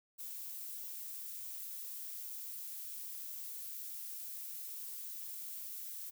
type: noise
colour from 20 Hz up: violet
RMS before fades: -45 dBFS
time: 0.18-6.11 s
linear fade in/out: 20 ms
effects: none